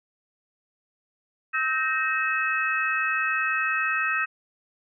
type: tone cluster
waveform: sine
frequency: 1289 / 1559 / 1863 / 2579 Hz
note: E6 / G6 / A#6 / E7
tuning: -39 / -10 / -2 / -39 cents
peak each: -28 dBFS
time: 1.53-4.26 s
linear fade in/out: 20 ms
effects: none

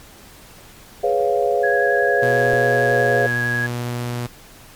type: chord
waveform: sine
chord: C# dominant seventh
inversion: second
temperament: equal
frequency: 415.3 / 493.9 / 554.4 / 698.5 Hz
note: G#4 / B4 / C#5 / E#5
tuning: 0 / 0 / 0 / 0 cents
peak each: -21 dBFS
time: 1.03-3.27 s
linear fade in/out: 10 ms
type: tone with vibrato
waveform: sine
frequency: 1661.2 Hz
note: G#6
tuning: in tune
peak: -19 dBFS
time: 1.63-3.67 s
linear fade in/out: 10 ms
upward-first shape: square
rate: 11 Hz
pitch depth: 8 cents each way
type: tone with pitch glide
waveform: sawtooth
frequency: 123.47 to 121 Hz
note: B2 to B2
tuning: 0 to -35 cents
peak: -19 dBFS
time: 2.22-4.27 s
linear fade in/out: 10 ms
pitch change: -35 cents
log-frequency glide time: 2.65-3.36 s
type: clicks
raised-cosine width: 2 ms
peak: -16 dBFS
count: 2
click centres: 2.533 / 2.536 s
effects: pink hiss -44 dBFS RMS until 4.75 s + MP3 96 kbps

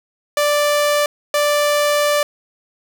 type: tone bursts at uneven times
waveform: sawtooth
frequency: 587.3 Hz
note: D5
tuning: in tune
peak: -10 dBFS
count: 2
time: 0.37-1.06 / 1.34-2.23 s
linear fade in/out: 2 ms
effects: none

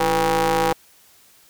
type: ring-modulated tone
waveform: sawtooth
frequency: 155.56 Hz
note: D#3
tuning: in tune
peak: -10 dBFS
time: 0-0.73 s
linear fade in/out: 5 ms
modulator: 650 Hz
effects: white hiss -53 dBFS RMS until 1.49 s

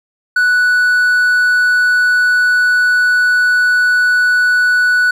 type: tone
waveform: triangle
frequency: 1480 Hz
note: F#6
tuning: in tune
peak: -7 dBFS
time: 0.36-5.11 s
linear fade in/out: 5 ms
effects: none

